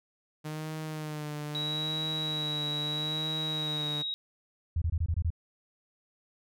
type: tone with vibrato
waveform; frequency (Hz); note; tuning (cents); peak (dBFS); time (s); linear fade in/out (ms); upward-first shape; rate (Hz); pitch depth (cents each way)
sawtooth; 152.7; D#3; -32; -31; 0.44-4.03; 20; sine; 0.77; 44
type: tone with pitch glide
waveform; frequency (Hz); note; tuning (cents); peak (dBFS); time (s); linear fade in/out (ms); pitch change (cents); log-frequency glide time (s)
sine; 3872 to 3808; B7 to A#7; -35 to +36; -31; 1.55-4.14; 0; -29; 3.09-3.95
type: tone bursts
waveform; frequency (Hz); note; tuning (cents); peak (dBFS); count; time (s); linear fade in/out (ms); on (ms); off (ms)
sine; 82.41; E2; 0; -25; 7; 4.76-5.304; 5; 58; 23
effects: none